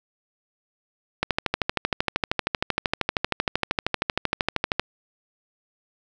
click train, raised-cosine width 0.3 ms, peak -5 dBFS, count 47, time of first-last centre 1.23-4.796 s, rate 12.9 Hz, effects none

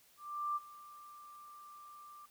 sine tone with ADSR envelope, 1182 Hz, D6, 11 cents sharp, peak -32 dBFS, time 0.17-2.26 s, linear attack 390 ms, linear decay 30 ms, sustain -19 dB, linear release 8 ms, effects white hiss -66 dBFS RMS until 2.3 s

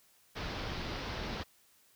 pink low-pass noise, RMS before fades -39 dBFS, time 0.35-1.44 s, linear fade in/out 20 ms, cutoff 5300 Hz, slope 48 dB/octave, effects white hiss -66 dBFS RMS until 1.95 s

